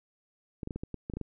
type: clicks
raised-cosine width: 3 ms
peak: -23 dBFS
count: 10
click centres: 0.632 / 0.674 / 0.708 / 0.76 / 0.835 / 0.943 / 1.099 / 1.137 / 1.17 / 1.213 s
effects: none